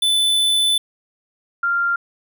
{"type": "tone pair in turn", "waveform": ["square", "sine"], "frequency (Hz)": [3505, 1391], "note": ["A7", "F6"], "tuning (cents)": [-7, -7], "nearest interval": "octave + major third", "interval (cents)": 1600, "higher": "first", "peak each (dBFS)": [-15, -16], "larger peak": "first", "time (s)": [[0.02, 0.78], [1.63, 1.96]], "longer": "first", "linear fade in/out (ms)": 5, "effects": []}